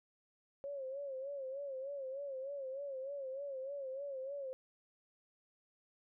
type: tone with vibrato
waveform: sine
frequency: 545 Hz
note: C#5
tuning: 29 cents flat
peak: -40 dBFS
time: 0.64-4.53 s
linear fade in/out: 0 ms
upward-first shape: sine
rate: 3.3 Hz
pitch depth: 83 cents each way
effects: none